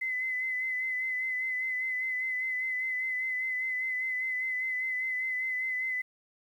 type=tone with vibrato; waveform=sine; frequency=2031 Hz; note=B6; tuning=48 cents sharp; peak=-29 dBFS; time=0.01-6.02 s; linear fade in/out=10 ms; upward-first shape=sine; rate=5 Hz; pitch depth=28 cents each way; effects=10-bit